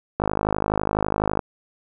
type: click train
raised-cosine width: 1 ms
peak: -7 dBFS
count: 63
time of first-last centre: 0.2-1.392 s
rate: 52 Hz
effects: none